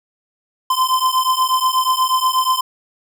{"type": "beating tone pair", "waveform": "square", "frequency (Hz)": [1027, 1035.3], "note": ["C6", "C6"], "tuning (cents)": [-33, -19], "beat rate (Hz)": 8.3, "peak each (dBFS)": -18, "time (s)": [0.7, 2.61], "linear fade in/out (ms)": 5, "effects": []}